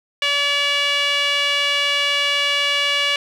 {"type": "tone with band-pass filter", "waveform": "sawtooth", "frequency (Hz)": 572, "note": "D5", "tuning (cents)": -46, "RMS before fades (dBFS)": -19, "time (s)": [0.22, 3.16], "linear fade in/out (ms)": 2, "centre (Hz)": 2800, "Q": 2.9, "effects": []}